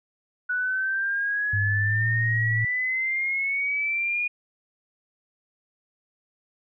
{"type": "exponential sweep", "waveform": "sine", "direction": "up", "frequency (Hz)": [1472, 2451], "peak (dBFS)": -23, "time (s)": [0.49, 4.28], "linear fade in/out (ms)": 10}
{"type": "tone with pitch glide", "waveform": "sine", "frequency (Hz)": [102.5, 113.08], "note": ["G#2", "A2"], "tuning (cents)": [-22, 48], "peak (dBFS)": -23, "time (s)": [1.53, 2.65], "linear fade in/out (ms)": 5, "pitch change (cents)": 170, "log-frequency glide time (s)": [1.85, 2.07]}
{"effects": []}